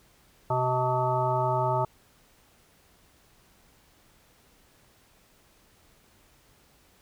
harmonic tone, 127 Hz, B2, 49 cents sharp, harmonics 1 / 3 / 5 / 7 / 9 / 10, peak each -29 / -33 / -29 / -27 / -35 / -35 dBFS, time 0.5-1.85 s, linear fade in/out 5 ms, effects pink hiss -61 dBFS RMS until 7.01 s

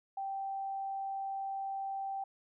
sine tone, 781 Hz, G5, 7 cents flat, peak -35 dBFS, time 0.17-2.24 s, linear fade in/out 5 ms, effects none

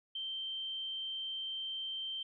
sine tone, 3129 Hz, G7, 4 cents flat, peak -37 dBFS, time 0.15-2.23 s, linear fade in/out 5 ms, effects none

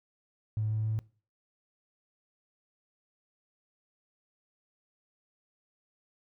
triangle tone with pitch steps, 107.9 / 108.65 / 109.41 Hz, A2 / A2 / A2, -33 / -21 / -9 cents, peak -24 dBFS, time 0.57-0.99 s, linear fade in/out 0 ms, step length 140 ms, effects noise-tail reverb RT60 0.4 s tail -24 dB re dry + tanh soft clip ceiling -25 dBFS

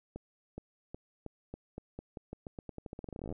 accelerating click train, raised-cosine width 2 ms, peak -28 dBFS, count 29, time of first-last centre 0.16-3.325 s, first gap 420 ms, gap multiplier 0.87, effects none

